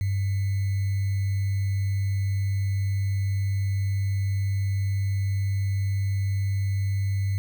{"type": "tone with sample-and-hold", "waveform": "sine", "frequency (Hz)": 98, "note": "G2", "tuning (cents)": 0, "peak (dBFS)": -22, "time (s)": [0.01, 7.38], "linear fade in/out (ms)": 0, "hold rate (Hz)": 2100, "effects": []}